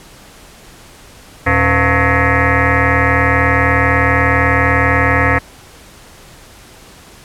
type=tone with frequency modulation; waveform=sine; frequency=902 Hz; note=A5; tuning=43 cents sharp; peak=-9 dBFS; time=1.46-5.39 s; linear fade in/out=10 ms; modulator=196 Hz; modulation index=6.2; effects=pink hiss -40 dBFS RMS until 7.24 s + low-pass 12000 Hz 12 dB/octave